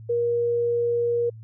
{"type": "tone", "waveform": "sine", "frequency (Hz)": 474.2, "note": "A#4", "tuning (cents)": 30, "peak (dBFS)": -20, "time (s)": [0.09, 1.3], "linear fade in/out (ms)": 10, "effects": ["added 111 Hz sine -39 dBFS peak until 1.43 s"]}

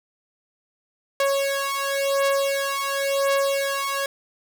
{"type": "beating tone pair", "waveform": "sawtooth", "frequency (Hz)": [552, 552.94], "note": ["C#5", "C#5"], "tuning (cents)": [-7, -4], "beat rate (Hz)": 0.94, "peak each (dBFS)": -20, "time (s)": [1.2, 4.06], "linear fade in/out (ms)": 2, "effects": []}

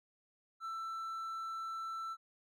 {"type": "tone", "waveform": "triangle", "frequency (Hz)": 1332, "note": "E6", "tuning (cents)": 18, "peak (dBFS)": -37, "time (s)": [0.6, 2.17], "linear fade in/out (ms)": 50, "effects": []}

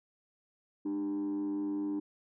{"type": "tone with frequency modulation", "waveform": "sine", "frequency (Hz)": 300.8, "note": "D4", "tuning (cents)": 42, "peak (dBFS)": -29, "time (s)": [0.85, 2], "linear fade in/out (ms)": 10, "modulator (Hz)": 93.5, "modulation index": 0.42, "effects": ["tanh soft clip ceiling -30 dBFS"]}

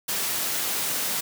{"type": "high-pass noise", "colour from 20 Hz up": "white", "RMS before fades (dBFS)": -27, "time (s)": [0.08, 1.21], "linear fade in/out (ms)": 10, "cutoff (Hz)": 120, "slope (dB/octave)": 24, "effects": []}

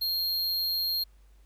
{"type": "tone", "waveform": "square", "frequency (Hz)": 4229, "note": "C8", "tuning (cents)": 18, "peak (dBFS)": -27, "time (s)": [0.01, 1.04], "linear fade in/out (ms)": 10, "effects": ["added 50 Hz sine -54 dBFS peak until 1.45 s", "pink hiss -69 dBFS RMS until 1.45 s"]}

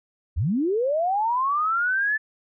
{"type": "linear sweep", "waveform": "sine", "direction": "up", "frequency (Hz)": [59.6, 1760], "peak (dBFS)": -20, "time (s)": [0.36, 2.18], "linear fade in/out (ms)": 20, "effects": []}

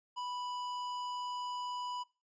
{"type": "tone with hard clipping", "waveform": "sine", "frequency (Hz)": 987.8, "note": "B5", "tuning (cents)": 0, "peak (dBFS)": -39, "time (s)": [0.16, 2.04], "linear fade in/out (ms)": 20, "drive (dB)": 14, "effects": ["noise-tail reverb RT60 0.3 s tail -22 dB re dry", "resampled to 16000 Hz"]}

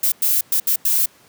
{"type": "noise bursts at uneven times", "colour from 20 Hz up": "violet", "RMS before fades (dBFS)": -17, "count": 5, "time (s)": [[0.03, 0.12], [0.22, 0.41], [0.52, 0.6], [0.67, 0.76], [0.85, 1.06]], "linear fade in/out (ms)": 5, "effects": ["pink hiss -51 dBFS RMS until 1.28 s", "high-pass 150 Hz 12 dB/octave"]}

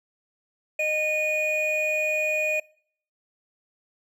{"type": "tone pair together", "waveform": "triangle", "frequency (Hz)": [615, 2460], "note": ["D#5", "D#7"], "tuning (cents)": [-20, -20], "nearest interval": "2 octaves", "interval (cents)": 2400, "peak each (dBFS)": [-25, -22], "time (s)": [0.79, 2.6], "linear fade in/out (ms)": 5, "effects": ["noise-tail reverb RT60 0.6 s tail -24 dB re dry"]}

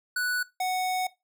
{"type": "tone pair in turn", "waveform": "square", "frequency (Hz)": [1480, 740], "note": ["F#6", "F#5"], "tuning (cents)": [0, 0], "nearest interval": "octave", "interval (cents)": 1200, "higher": "first", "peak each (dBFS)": -26, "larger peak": "neither", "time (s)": [[0.16, 0.43], [0.6, 1.07]], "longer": "second", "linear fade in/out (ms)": 5, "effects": ["noise-tail reverb RT60 0.2 s tail -18 dB re dry"]}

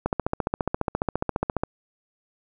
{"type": "click train", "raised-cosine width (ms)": 1, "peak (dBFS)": -9, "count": 24, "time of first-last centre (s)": [0.06, 1.635], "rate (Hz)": 14.6, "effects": []}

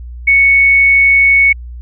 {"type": "tone", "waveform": "sine", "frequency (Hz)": 2217, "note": "C#7", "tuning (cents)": 0, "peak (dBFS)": -5, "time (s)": [0.27, 1.53], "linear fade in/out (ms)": 10, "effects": ["added 60 Hz sine -25 dBFS peak until 1.81 s"]}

